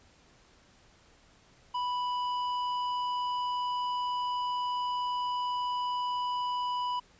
sine tone with hard clipping, 987.8 Hz, B5, in tune, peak -31 dBFS, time 1.74-7 s, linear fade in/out 10 ms, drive 8 dB, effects pink hiss -61 dBFS RMS until 7.19 s + resampled to 16000 Hz

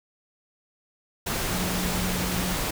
sine tone in noise, 182.2 Hz, F#3, 26 cents flat, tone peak -29 dBFS, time 1.5-2.55 s, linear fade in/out 10 ms, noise pink, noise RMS -28 dBFS, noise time 1.26-2.71 s, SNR -4 dB, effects none

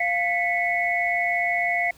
sine tone cluster, 696 / 1988 / 2202 Hz, F5 / B6 / C#7, -6 / +11 / -12 cents, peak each -25 dBFS, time 0-1.91 s, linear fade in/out 5 ms, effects pink hiss -53 dBFS RMS until 1.97 s

